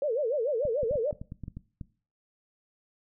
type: tone with vibrato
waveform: sine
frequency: 516 Hz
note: C5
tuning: 24 cents flat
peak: -25 dBFS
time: 0.02-1.11 s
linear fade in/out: 2 ms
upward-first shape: sine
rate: 6.8 Hz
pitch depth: 280 cents each way
type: clicks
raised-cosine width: 5 ms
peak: -26 dBFS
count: 11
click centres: 0.653 / 0.832 / 0.911 / 0.956 / 1.128 / 1.215 / 1.321 / 1.437 / 1.481 / 1.57 / 1.812 s
effects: noise-tail reverb RT60 0.4 s tail -19 dB re dry